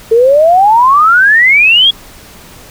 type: exponential sweep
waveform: sine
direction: up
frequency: 440 to 3379 Hz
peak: -3 dBFS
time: 0.11-1.91 s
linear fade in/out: 10 ms
effects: pink hiss -35 dBFS RMS until 2.7 s